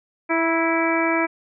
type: harmonic tone with a mistuned harmonic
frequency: 329.6 Hz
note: E4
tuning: in tune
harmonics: 1 / 2 / 3 / 4 / 5 / 6 / 7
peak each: -22 / -25 / -26 / -28 / -29 / -30 / -25 dBFS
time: 0.29-1.27 s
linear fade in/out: 20 ms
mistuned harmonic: 3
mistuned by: -21 cents
effects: none